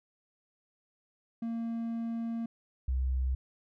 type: tone pair in turn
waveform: triangle / sine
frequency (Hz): 230 / 64.54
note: A#3 / C2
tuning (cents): -23 / -23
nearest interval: octave + minor seventh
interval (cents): 2200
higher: first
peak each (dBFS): -30 / -27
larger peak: second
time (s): 1.42-2.46 / 2.88-3.35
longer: first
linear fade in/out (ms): 5
effects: none